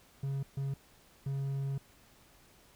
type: tone bursts at uneven times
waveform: triangle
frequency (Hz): 137.4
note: C#3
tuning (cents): -15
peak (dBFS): -30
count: 3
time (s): 0.23-0.43 / 0.57-0.74 / 1.26-1.78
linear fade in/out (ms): 5
effects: pink hiss -62 dBFS RMS until 2.75 s